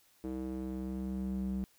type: tone with band-pass filter sweep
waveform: square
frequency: 64.4 Hz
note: C2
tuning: 27 cents flat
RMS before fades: -37 dBFS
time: 0.24-1.64 s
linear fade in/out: 0 ms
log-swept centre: 330 to 180 Hz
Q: 2.6
effects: white hiss -67 dBFS RMS until 1.78 s